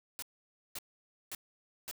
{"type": "noise bursts", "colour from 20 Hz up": "white", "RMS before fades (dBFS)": -41, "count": 4, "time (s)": [0.19, 1.912], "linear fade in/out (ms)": 0, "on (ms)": 33, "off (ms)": 530, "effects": []}